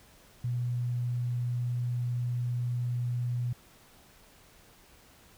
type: tone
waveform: sine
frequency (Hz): 121.9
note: B2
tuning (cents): -22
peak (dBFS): -28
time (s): 0.44-3.53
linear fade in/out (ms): 5
effects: pink hiss -58 dBFS RMS until 5.37 s